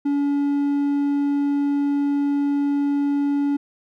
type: tone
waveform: triangle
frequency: 284.6 Hz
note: C#4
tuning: 46 cents sharp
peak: -16 dBFS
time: 0.05-3.57 s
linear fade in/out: 10 ms
effects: none